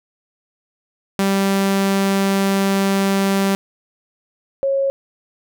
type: tone pair in turn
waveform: sawtooth / sine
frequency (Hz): 195.7 / 546.7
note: G3 / C#5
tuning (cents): -3 / -24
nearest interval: octave + tritone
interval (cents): 1779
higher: second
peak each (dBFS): -11 / -15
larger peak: first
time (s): 1.19-3.55 / 4.63-4.9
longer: first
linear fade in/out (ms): 0
effects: none